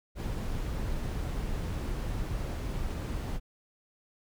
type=noise; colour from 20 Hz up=brown; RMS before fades=-33 dBFS; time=0.15-3.4 s; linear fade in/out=50 ms; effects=none